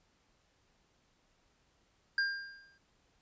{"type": "tone with exponential decay", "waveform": "square", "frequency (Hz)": 1600, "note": "G6", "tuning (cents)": 35, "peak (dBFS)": -27, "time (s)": [2.18, 2.78], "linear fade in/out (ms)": 2, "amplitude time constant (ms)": 130, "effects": ["pink hiss -72 dBFS RMS until 3.21 s", "resampled to 16000 Hz"]}